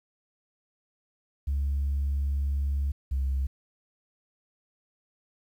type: tone pair in turn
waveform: sine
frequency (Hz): 70 / 67.08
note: C#2 / C2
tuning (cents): +18 / +44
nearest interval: minor second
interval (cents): 74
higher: first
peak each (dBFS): -23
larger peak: neither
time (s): 1.47-2.92 / 3.11-3.47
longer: first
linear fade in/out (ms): 10
effects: tanh soft clip ceiling -22 dBFS + 10-bit